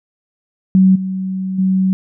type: tone with level steps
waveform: sine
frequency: 188.7 Hz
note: F#3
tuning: 34 cents sharp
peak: -6 / -18 / -11 dBFS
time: 0.75-1.93 s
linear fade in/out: 0 ms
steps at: 0.95 / 1.58 s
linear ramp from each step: 10 ms
effects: none